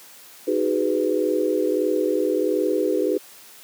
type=chord; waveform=sine; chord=G# minor seventh; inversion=second; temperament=just; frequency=311.5 / 373.8 / 415.3 / 498.4 Hz; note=D#4 / F#4 / G#4 / B4; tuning=+2 / +18 / 0 / +16 cents; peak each=-24 dBFS; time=0.47-3.18 s; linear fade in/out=10 ms; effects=white hiss -46 dBFS RMS until 3.63 s + high-pass 200 Hz 12 dB/octave